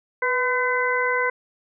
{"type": "harmonic tone with a mistuned harmonic", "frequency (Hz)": 507, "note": "B4", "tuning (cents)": 45, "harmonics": [1, 2, 3, 4], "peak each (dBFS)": [-25, -25, -25, -25], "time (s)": [0.22, 1.3], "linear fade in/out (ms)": 5, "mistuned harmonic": 1, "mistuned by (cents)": -46, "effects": []}